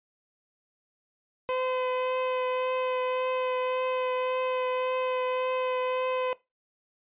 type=tone with vibrato; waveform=30% pulse; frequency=510 Hz; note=C5; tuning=44 cents flat; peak=-24 dBFS; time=1.49-6.33 s; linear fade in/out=0 ms; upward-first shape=triangle; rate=1.8 Hz; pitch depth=12 cents each way; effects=noise-tail reverb RT60 0.2 s tail -18 dB re dry + resampled to 8000 Hz